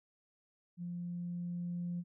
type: tone with level ramp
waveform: sine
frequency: 174.61 Hz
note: F3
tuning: in tune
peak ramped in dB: -38 to -34 dBFS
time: 0.77-2.04 s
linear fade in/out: 50 ms
effects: tanh soft clip ceiling -31 dBFS